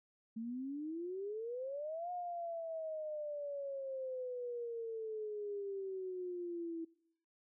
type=exponential two-way sweep; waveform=sine; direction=up then down; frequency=220 to 720 to 326.5 Hz; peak=-39 dBFS; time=0.36-6.85 s; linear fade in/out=10 ms; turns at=2.11 s; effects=noise-tail reverb RT60 0.8 s tail -23 dB re dry